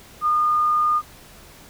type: tone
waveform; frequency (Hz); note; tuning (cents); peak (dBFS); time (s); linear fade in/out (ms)
sine; 1219; D#6; -36; -16; 0.21-1.02; 50
effects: pink hiss -46 dBFS RMS until 1.69 s